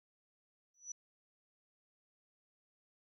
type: tone with exponential growth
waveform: sine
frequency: 5920 Hz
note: F#8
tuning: in tune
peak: -38 dBFS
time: 0.74-0.92 s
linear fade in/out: 5 ms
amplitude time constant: 38 ms
effects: none